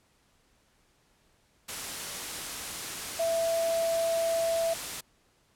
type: tone in noise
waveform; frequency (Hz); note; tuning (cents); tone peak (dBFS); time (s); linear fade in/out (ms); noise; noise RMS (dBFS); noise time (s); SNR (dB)
sine; 664; E5; +12; -25; 3.19-4.74; 10; white; -36; 1.68-5.01; +8
effects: pink hiss -67 dBFS RMS until 5.55 s + low-pass 11000 Hz 12 dB/octave